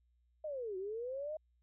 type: linear two-way sweep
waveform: sine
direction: down then up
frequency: 633 to 364.9 to 633 Hz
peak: -38 dBFS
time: 0.44-1.37 s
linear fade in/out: 5 ms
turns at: 0.77 s
effects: added 60 Hz sine -70 dBFS peak until 1.62 s